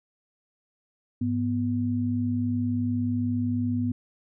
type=tone pair together; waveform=sine; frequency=103.1 / 245.9 Hz; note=G#2 / B3; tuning=-12 / -7 cents; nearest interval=octave + minor third; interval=1505 cents; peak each=-28 / -25 dBFS; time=1.21-3.92 s; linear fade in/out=5 ms; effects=none